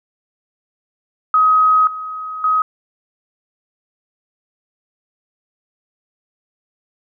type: tone with level steps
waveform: sine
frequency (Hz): 1264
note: D#6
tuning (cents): +27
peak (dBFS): -9 / -24 / -12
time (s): 1.34-2.62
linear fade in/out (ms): 2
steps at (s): 1.87 / 2.44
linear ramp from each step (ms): 2
effects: none